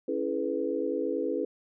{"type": "chord", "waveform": "sine", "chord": "C# minor seventh", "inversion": "none", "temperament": "equal with one note detuned", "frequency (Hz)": [277.2, 329.6, 425, 493.9], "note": ["C#4", "E4", "G#4", "B4"], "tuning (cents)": [0, 0, 40, 0], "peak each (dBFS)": [-34, -33, -32, -32], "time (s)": [0.08, 1.45], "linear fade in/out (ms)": 5, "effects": []}